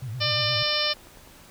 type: tone with vibrato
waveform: sine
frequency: 117.6 Hz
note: A#2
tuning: 16 cents sharp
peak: -30 dBFS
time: 0.02-0.63 s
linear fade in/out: 5 ms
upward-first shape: sine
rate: 8.6 Hz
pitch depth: 200 cents each way
type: harmonic tone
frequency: 598 Hz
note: D5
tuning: 31 cents sharp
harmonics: 1 / 2 / 3 / 4 / 5 / 6 / 7 / 8 / 9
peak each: -31 / -33 / -33 / -32 / -29 / -31 / -31 / -31 / -29 dBFS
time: 0.2-0.94 s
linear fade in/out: 20 ms
type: click train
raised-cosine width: 1 ms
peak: -35 dBFS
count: 9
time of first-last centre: 0.46-1.275 s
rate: 9.82 Hz
effects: pink hiss -50 dBFS RMS until 1.5 s